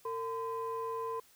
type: tone pair together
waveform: sine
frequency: 454.4 / 1020 Hz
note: A#4 / C6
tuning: -44 / -44 cents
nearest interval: octave + major second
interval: 1400 cents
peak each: -36 / -36 dBFS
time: 0.05-1.2 s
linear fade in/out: 5 ms
effects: tanh soft clip ceiling -29 dBFS + white hiss -63 dBFS RMS until 1.35 s